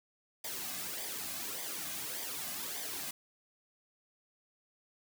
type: noise with flanger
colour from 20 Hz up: white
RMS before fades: -40 dBFS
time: 0.44-3.11 s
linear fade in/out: 5 ms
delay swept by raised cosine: 0.72 to 2.22 ms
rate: 1.7 Hz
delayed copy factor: -0.65
effects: none